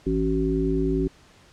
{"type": "harmonic tone with a mistuned harmonic", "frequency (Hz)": 55, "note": "A1", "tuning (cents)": 0, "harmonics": [1, 3, 5, 7], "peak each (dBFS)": [-27, -28, -25, -25], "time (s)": [0.06, 1.08], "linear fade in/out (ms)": 10, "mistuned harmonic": 7, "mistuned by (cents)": -36, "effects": ["pink hiss -54 dBFS RMS until 1.52 s", "low-pass 7000 Hz 12 dB/octave"]}